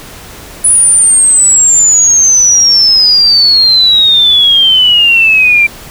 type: exponential sweep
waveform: sine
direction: down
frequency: 10000 to 2349 Hz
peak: -3 dBFS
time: 0.64-5.67 s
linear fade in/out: 10 ms
effects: pink hiss -30 dBFS RMS until 5.9 s